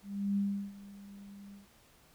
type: tone with ADSR envelope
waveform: sine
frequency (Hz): 200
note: G3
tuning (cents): +35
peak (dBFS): -27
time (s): 0.02-1.68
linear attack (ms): 350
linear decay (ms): 350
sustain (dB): -20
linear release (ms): 140
effects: pink hiss -63 dBFS RMS until 2.14 s